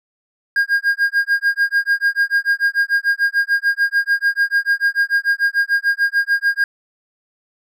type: tone with tremolo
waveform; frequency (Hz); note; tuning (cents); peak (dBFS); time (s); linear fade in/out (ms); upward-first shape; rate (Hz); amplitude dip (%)
triangle; 1620; G#6; -43; -9; 0.56-6.64; 2; sine; 6.8; 100
effects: none